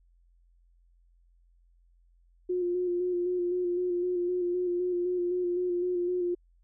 sine tone with vibrato, 356.5 Hz, F4, 36 cents sharp, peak -26 dBFS, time 2.49-6.35 s, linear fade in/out 10 ms, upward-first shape square, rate 3.9 Hz, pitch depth 23 cents each way, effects added 43 Hz sine -60 dBFS peak until 6.63 s

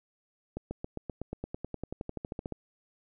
accelerating click train, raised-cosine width 2 ms, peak -22 dBFS, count 21, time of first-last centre 0.57-2.523 s, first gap 140 ms, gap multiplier 0.96, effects none

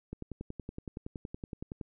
click train, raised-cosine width 3 ms, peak -26 dBFS, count 19, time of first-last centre 0.13-1.812 s, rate 10.7 Hz, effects none

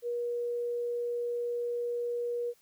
sine tone, 478.8 Hz, A#4, 46 cents sharp, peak -30 dBFS, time 0.02-2.54 s, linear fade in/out 50 ms, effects white hiss -66 dBFS RMS until 2.61 s

